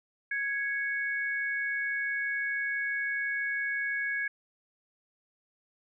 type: tone pair together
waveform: sine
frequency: 1661.6 / 2217 Hz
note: G#6 / C#7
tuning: 0 / 0 cents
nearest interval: perfect fourth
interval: 500 cents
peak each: -30 / -34 dBFS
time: 0.31-4.28 s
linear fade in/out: 5 ms
effects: none